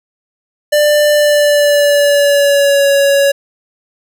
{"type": "tone with pitch glide", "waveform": "square", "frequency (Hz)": [593, 559.7], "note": ["D5", "C#5"], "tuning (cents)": [17, 17], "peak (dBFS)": -8, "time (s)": [0.72, 3.32], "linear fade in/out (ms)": 10, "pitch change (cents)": -100, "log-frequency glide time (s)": [1.13, 2.89], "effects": []}